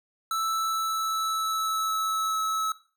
square tone with pitch glide, 1318.5 to 1298.1 Hz, E6 to E6, 0 to -27 cents, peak -26 dBFS, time 0.31-2.72 s, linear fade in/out 2 ms, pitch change -27 cents, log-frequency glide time 0.56-2.35 s, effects noise-tail reverb RT60 0.4 s tail -17 dB re dry

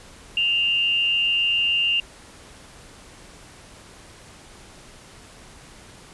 sine tone with frequency modulation, 2794 Hz, F7, in tune, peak -18 dBFS, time 0.37-2 s, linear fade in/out 2 ms, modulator 195 Hz, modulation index 0.35, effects pink hiss -46 dBFS RMS until 6.13 s + resampled to 24000 Hz

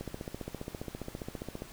click train, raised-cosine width 2 ms, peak -24 dBFS, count 25, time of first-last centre 0.01-1.621 s, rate 14.9 Hz, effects pink hiss -51 dBFS RMS until 1.72 s

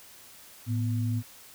sine tone pair together, 109.98 / 246.9 Hz, A2 / B3, 0 / 0 cents, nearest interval octave + major second, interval 1400 cents, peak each -26 / -33 dBFS, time 0.66-1.23 s, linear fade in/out 50 ms, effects white hiss -51 dBFS RMS until 1.54 s

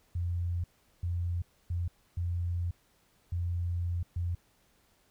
sine tone bursts at uneven times, 87 Hz, F2, 6 cents flat, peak -29 dBFS, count 6, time 0.15-0.64 / 1.03-1.42 / 1.7-1.88 / 2.17-2.71 / 3.32-4.03 / 4.16-4.35 s, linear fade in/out 5 ms, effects pink hiss -68 dBFS RMS until 5.1 s

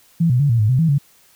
sine tone with pitch steps, 167.1 / 123.7 / 143.6 / 116.5 / 106.3 / 128.6 / 163.2 / 141.7 Hz, E3 / B2 / D3 / A#2 / G#2 / C3 / E3 / C#3, +24 / +3 / -39 / -1 / +41 / -30 / -17 / +38 cents, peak -12 dBFS, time 0.2-0.984 s, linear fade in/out 10 ms, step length 98 ms, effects white hiss -53 dBFS RMS until 1.35 s

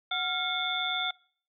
sine tone cluster, 739 / 1390 / 2176 / 3402 / 3550 Hz, F#5 / F6 / C#7 / G#7 / A7, -2 / -9 / -33 / +41 / +15 cents, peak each -35 / -34 / -36 / -37 / -31 dBFS, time 0.11-1.11 s, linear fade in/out 5 ms, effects noise-tail reverb RT60 0.5 s tail -24 dB re dry

